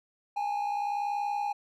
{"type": "tone pair together", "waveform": "triangle", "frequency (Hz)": [819.3, 880], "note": ["G#5", "A5"], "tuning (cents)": [-24, 0], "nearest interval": "minor second", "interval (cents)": 124, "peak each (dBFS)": [-27, -35], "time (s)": [0.36, 1.53], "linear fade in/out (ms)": 10, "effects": []}